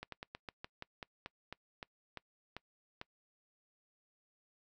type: slowing click train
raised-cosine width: 0.3 ms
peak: -27 dBFS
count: 14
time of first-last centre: 0.03-3.014 s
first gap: 93 ms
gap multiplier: 1.14
effects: noise-tail reverb RT60 0.1 s tail -24 dB re dry